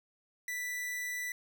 45% pulse tone, 1975.5 Hz, B6, in tune, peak -35 dBFS, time 0.48-1.32 s, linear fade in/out 2 ms, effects none

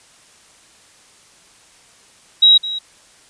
sine tone with echo, 3839 Hz, B7, 50 cents flat, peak -6 dBFS, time 2.42-2.58 s, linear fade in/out 10 ms, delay 210 ms, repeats 1, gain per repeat -15 dB, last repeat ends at 2.79 s, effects white hiss -49 dBFS RMS until 3.29 s + resampled to 22050 Hz

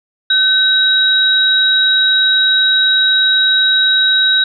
sine tone pair together, 1527 / 3832 Hz, G6 / A#7, -46 / +47 cents, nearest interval octave + major third, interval 1593 cents, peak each -14 / -10 dBFS, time 0.3-4.44 s, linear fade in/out 5 ms, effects none

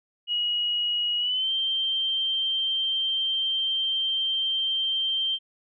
sine tone with pitch glide, 2900 to 3144 Hz, F#7 to G7, -35 to +4 cents, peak -23 dBFS, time 0.27-5.39 s, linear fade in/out 50 ms, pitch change +139 cents, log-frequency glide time 1.19-1.51 s, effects none

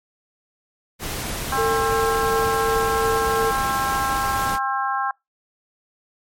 pink noise, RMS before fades -28 dBFS, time 0.99-4.59 s, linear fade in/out 50 ms
harmonic tone, 267.2 Hz, C4, 36 cents sharp, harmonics 3 / 4 / 5 / 6, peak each -25 / -24 / -27 / -29 dBFS, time 1.52-5.11 s, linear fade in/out 2 ms
sine tone with tremolo, 450 Hz, A4, 39 cents sharp, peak -19 dBFS, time 1.57-3.52 s, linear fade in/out 20 ms, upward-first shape sine, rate 2.8 Hz, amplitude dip 30%
effects noise-tail reverb RT60 0.2 s tail -26 dB re dry + MP3 64 kbps

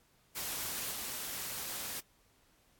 white noise with level steps, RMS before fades -38 / -40 dBFS, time 0.35-2.01 s, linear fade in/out 20 ms, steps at 0.92 s, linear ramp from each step 5 ms, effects pink hiss -69 dBFS RMS until 2.79 s + AAC 64 kbps

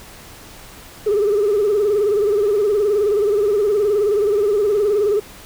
sine tone with vibrato, 413 Hz, G#4, 10 cents flat, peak -12 dBFS, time 1.06-5.2 s, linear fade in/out 10 ms, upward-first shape sine, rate 19 Hz, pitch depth 88 cents each way, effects tanh soft clip ceiling -11 dBFS + pink hiss -40 dBFS RMS until 5.45 s

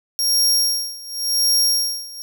sawtooth tone with tremolo, 5580 Hz, F8, 2 cents flat, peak -11 dBFS, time 0.19-2.22 s, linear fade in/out 0 ms, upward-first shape sine, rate 0.91 Hz, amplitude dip 90%, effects none

